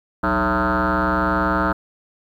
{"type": "tone with frequency modulation", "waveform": "sine", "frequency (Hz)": 784, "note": "G5", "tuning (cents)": 0, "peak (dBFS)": -15, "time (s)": [0.23, 1.73], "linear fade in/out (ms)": 10, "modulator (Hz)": 119, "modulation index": 5.9, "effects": ["tanh soft clip ceiling -13 dBFS", "9-bit"]}